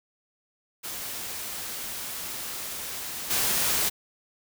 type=noise with level steps; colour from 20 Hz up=white; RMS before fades=-35 / -25 dBFS; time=0.83-3.9 s; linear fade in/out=20 ms; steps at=3.3 s; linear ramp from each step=10 ms; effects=none